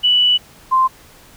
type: tone pair in turn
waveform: sine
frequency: 2960 / 1043.8 Hz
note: F#7 / C6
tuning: 0 / -4 cents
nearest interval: octave + tritone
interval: 1804 cents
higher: first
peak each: -10 dBFS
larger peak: neither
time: 0.03-0.38 / 0.71-0.88 s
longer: first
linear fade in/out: 20 ms
effects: pink hiss -45 dBFS RMS until 1.36 s